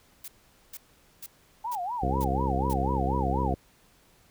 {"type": "noise bursts", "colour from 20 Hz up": "blue", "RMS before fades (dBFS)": -40, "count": 6, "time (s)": [0.24, 2.736], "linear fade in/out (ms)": 5, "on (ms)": 41, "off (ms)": 450}
{"type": "tone with vibrato", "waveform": "sine", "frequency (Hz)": 830.6, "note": "G#5", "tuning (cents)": 0, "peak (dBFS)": -29, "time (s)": [1.64, 3.54], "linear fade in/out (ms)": 10, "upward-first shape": "sine", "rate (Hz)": 4.1, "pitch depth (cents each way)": 300}
{"type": "harmonic tone", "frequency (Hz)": 66.5, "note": "C2", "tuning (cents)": 29, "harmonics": [1, 2, 3, 4, 5, 6, 7, 8], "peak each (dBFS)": [-29, -32, -34, -35, -36, -37, -37, -38], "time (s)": [2.02, 3.55], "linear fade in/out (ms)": 10}
{"effects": ["pink hiss -61 dBFS RMS until 4.3 s"]}